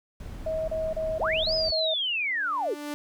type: noise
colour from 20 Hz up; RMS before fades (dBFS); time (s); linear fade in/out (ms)
brown; -38; 0.2-1.71; 2
type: tone bursts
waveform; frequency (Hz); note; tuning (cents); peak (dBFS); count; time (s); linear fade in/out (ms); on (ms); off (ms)
sine; 637; D#5; +41; -26; 6; 0.46-1.94; 5; 220; 32
type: linear two-way sweep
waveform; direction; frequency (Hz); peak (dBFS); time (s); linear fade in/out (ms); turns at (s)
sine; up then down; 311.1 to 5120 to 311.1; -25; 1.19-2.75; 20; 1.54
type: tone with exponential growth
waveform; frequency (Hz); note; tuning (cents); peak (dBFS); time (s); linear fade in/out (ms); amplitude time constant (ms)
sawtooth; 294; D4; +2; -26; 2.02-2.94; 0; 200
effects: none